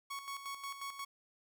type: tone with tremolo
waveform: sawtooth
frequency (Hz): 1110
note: C#6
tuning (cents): +2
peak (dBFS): -36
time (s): 0.1-1.05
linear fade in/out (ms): 10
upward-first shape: square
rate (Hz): 5.6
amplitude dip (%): 60
effects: none